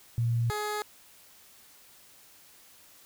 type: tone pair in turn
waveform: sine / 15% pulse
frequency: 117.2 / 420.4 Hz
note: A#2 / G#4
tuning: +10 / +21 cents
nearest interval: octave + minor seventh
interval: 2211 cents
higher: second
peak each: -24 dBFS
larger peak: neither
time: 0.18-0.5 / 0.5-0.82 s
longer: neither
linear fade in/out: 0 ms
effects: white hiss -56 dBFS RMS until 3.05 s